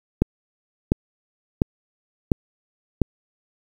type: click train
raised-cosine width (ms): 3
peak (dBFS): -3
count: 5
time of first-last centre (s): 0.22-3.017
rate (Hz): 1.43
effects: 7-bit